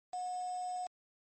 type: tone with quantisation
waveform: sine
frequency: 727 Hz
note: F#5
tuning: 31 cents flat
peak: -36 dBFS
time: 0.13-0.87 s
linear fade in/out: 5 ms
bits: 8
effects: MP3 32 kbps